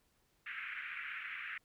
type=band-pass noise; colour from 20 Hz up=white; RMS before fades=-44 dBFS; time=0.46-1.58 s; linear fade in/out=5 ms; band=1400 to 2500 Hz; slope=48 dB/octave; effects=pink hiss -75 dBFS RMS until 1.64 s